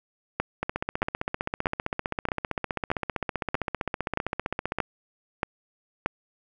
two click trains, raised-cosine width 0.5 ms, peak -12 / -9 dBFS, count 65 / 10, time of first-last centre 0.63-4.786 / 0.4-6.06 s, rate 15.4 / 1.59 Hz, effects none

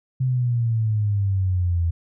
sine exponential sweep, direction down, 131 to 83 Hz, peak -18 dBFS, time 0.2-1.91 s, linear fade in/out 10 ms, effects none

